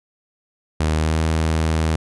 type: tone with pitch glide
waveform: sawtooth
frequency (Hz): 77.78 to 79.87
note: D#2 to D#2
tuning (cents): 0 to +46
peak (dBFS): -13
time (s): 0.8-1.96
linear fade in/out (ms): 5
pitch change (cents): +46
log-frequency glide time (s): 0.97-1.2
effects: resampled to 24000 Hz